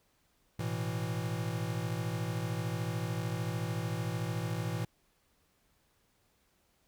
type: chord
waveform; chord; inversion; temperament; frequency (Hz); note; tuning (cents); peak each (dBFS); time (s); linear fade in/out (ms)
square; A suspended second; none; equal; 110 / 123.47 / 164.81; A2 / B2 / E3; 0 / 0 / 0; -37 / -39 / -38; 0.59-4.85; 5
effects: pink hiss -72 dBFS RMS until 6.87 s